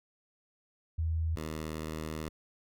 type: tone pair in turn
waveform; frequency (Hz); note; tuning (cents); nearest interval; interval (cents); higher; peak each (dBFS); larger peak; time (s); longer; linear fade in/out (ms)
sine / 10% pulse; 81 / 78.38; E2 / D#2; -30 / +13; minor second; 57; first; -28 / -28; neither; 0.98-1.36 / 1.36-2.29; second; 10
effects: none